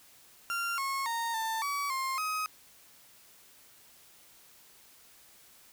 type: tone with pitch steps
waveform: 35% pulse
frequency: 1385 / 1090 / 925 / 892 / 1138 / 1060 / 1262 Hz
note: F6 / C#6 / A#5 / A5 / C#6 / C6 / D#6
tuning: -15 / -29 / -14 / +23 / +45 / +22 / +24 cents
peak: -29 dBFS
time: 0.5-2.46 s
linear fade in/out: 0 ms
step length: 280 ms
effects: white hiss -58 dBFS RMS until 5.72 s